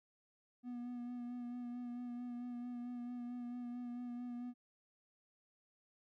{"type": "tone with vibrato", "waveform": "triangle", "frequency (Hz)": 243.3, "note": "B3", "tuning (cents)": -26, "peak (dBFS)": -40, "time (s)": [0.63, 4.54], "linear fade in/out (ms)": 50, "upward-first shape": "sine", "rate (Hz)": 4.5, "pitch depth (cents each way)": 22, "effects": []}